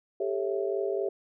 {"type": "chord", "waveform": "sine", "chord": "A dominant seventh", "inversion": "third", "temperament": "just", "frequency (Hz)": [396, 440, 550, 660], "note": ["G4", "A4", "C#5", "E5"], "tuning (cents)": [18, 0, -14, 2], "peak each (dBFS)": [-29, -34, -35, -35], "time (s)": [0.2, 1.09], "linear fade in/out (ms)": 5, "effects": []}